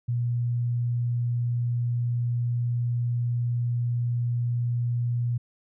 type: tone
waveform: sine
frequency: 120.2 Hz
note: B2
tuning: 46 cents flat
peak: -23 dBFS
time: 0.08-5.38 s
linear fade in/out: 10 ms
effects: none